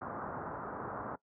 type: low-pass noise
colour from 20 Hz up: white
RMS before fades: -41 dBFS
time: 0.01-1.16 s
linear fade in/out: 10 ms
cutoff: 1400 Hz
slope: 48 dB/octave
effects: noise-tail reverb RT60 0.1 s tail -19 dB re dry + high-pass 80 Hz 12 dB/octave